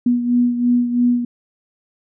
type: beating tone pair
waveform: sine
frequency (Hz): 242.6 / 245.6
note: B3 / B3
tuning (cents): -31 / -9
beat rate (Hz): 3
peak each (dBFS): -14 / -21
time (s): 0.06-1.25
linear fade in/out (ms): 5
effects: none